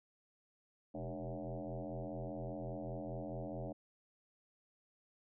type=tone with frequency modulation; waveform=sine; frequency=214.4 Hz; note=A3; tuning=45 cents flat; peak=-40 dBFS; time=0.94-3.73 s; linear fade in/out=10 ms; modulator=84.9 Hz; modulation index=5.7; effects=none